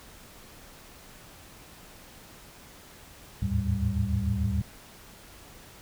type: tone cluster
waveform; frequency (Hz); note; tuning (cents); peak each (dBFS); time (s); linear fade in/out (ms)
sine; 75.3 / 82.3 / 104.5 / 111.2 / 195.2; D2 / E2 / G#2 / A2 / G3; +44 / -2 / +11 / +19 / -7; -31; 3.42-4.62; 5
effects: pink hiss -50 dBFS RMS until 5.81 s